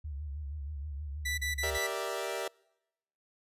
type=tone with vibrato; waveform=sine; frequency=72.7 Hz; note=D2; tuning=17 cents flat; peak=-36 dBFS; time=0.04-1.78 s; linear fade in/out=10 ms; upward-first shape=sine; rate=6.3 Hz; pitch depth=99 cents each way
type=tone bursts; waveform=sawtooth; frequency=1975.5 Hz; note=B6; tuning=in tune; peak=-28 dBFS; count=4; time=1.25-1.872 s; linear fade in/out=10 ms; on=130 ms; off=34 ms
type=chord; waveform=sawtooth; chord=E half-diminished seventh; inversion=first; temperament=equal with one note detuned; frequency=392 / 469.9 / 587.3 / 659.3 Hz; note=G4 / Bb4 / D5 / E5; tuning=0 / +14 / 0 / 0 cents; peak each=-35 dBFS; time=1.63-2.48 s; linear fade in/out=5 ms
effects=noise-tail reverb RT60 0.9 s tail -26 dB re dry + resampled to 32000 Hz